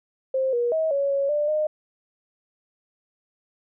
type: tone with pitch steps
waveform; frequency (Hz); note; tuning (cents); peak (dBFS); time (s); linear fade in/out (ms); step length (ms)
sine; 527 / 478.9 / 638 / 559 / 555 / 592 / 612; C5 / A#4 / D#5 / C#5 / C#5 / D5 / D#5; +12 / +47 / +43 / +14 / +2 / +14 / -29; -20; 0.34-1.67; 5; 190
effects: none